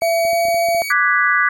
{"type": "tone", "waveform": "sawtooth", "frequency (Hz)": 2257, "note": "C#7", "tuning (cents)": 31, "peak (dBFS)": -20, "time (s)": [0.01, 0.93], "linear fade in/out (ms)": 20}
{"type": "tone with pitch glide", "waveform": "sine", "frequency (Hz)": [672, 680.6], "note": ["E5", "F5"], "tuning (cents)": [33, -45], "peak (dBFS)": -14, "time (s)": [0.02, 0.82], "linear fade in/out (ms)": 0, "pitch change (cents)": 22, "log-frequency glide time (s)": [0.26, 0.34]}
{"type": "clicks", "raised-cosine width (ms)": 2, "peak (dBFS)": -24, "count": 7, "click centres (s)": [0.251, 0.332, 0.453, 0.485, 0.545, 0.687, 0.748]}
{"type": "chord", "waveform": "sine", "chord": "G# half-diminished seventh", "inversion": "second", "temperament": "equal", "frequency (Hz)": [1174.7, 1480, 1661.2, 1975.5], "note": ["D6", "F#6", "G#6", "B6"], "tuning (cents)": [0, 0, 0, 0], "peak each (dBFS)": -18, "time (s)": [0.9, 1.49], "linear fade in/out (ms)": 5}
{"effects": []}